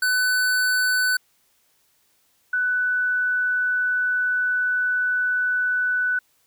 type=tone pair in turn; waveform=square / sine; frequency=1500 / 1491.4 Hz; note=F#6 / F#6; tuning=+23 / +13 cents; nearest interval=unison; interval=10 cents; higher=first; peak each=-19 dBFS; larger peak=neither; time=0.02-1.17 / 2.53-6.19 s; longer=second; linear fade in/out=5 ms; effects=white hiss -64 dBFS RMS until 6.46 s